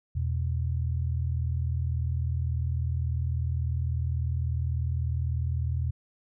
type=tone pair together; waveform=sine; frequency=81.8 / 121.81 Hz; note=E2 / B2; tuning=-13 / -23 cents; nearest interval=perfect fifth; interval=690 cents; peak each=-27 / -30 dBFS; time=0.15-5.91 s; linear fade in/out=10 ms; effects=none